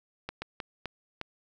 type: slowing click train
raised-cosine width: 0.3 ms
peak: -19 dBFS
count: 5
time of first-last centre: 0.29-1.214 s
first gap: 130 ms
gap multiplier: 1.4
effects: none